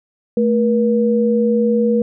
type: tone pair together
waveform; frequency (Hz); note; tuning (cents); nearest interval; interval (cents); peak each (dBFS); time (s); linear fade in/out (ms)
sine; 219.8 / 479.3; A3 / A#4; -2 / +48; octave + minor second; 1350; -15; 0.37-2.02; 2
effects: none